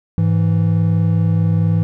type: tone pair together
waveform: triangle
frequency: 103.83 / 164.82 Hz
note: G#2 / E3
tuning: 0 / 0 cents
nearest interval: minor sixth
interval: 800 cents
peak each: -13 dBFS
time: 0.18-1.83 s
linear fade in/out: 0 ms
effects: none